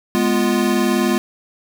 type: chord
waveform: square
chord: F diminished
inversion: first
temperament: equal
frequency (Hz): 207.7 / 246.9 / 349.2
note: Ab3 / Cb4 / F4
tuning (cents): 0 / 0 / 0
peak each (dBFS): -20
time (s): 0.15-1.18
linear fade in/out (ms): 0
effects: none